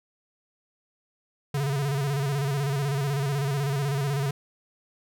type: tone with vibrato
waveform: square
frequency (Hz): 139.8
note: C#3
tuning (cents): +15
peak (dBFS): -25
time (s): 1.54-4.31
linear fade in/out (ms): 5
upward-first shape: square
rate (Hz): 16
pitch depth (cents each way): 64
effects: none